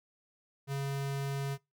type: tone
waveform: square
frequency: 138.59 Hz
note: C#3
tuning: in tune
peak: -33 dBFS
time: 0.67-1.58 s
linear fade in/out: 50 ms
effects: noise-tail reverb RT60 0.2 s tail -22 dB re dry